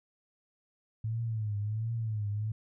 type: tone with vibrato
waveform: sine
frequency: 108.9 Hz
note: A2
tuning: 17 cents flat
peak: -30 dBFS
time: 1.04-2.52 s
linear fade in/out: 5 ms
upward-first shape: triangle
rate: 1.4 Hz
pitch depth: 120 cents each way
effects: none